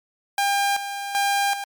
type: tone with tremolo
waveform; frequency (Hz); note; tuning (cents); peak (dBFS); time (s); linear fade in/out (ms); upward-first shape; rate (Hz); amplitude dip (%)
sawtooth; 801; G5; +37; -15; 0.38-1.64; 2; square; 1.3; 65
effects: MP3 96 kbps